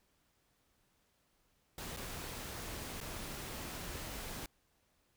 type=noise with dropouts; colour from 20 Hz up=pink; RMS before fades=-44 dBFS; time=1.78-4.46 s; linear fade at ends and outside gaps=2 ms; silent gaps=1.965-1.97 / 3.004-3.011 s; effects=pink hiss -75 dBFS RMS until 5.16 s